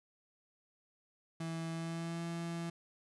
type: tone with pitch glide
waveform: 35% pulse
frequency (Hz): 164.1 to 168.52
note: E3 to E3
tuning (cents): -8 to +38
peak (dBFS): -36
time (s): 1.4-2.7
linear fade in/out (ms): 5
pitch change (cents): +46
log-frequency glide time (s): 1.72-2.24
effects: resampled to 24000 Hz